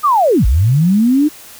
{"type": "linear two-way sweep", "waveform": "sine", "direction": "down then up", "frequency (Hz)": [1252, 47.76, 309.6], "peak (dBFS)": -8, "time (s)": [0.03, 1.29], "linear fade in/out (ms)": 20, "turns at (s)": 0.46, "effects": ["white hiss -37 dBFS RMS until 1.59 s"]}